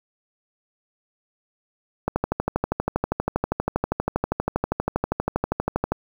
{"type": "click train", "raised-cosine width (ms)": 1, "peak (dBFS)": -7, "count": 49, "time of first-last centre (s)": [2.08, 5.92], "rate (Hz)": 12.5, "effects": ["7-bit"]}